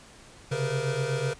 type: tone cluster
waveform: square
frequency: 131 / 139 / 468.5 / 508 Hz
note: C3 / C#3 / A#4 / B4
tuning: +2 / +5 / +9 / +49 cents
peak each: -33 / -31 / -32 / -36 dBFS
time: 0.51-1.34 s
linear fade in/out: 10 ms
effects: pink hiss -51 dBFS RMS until 1.39 s + resampled to 22050 Hz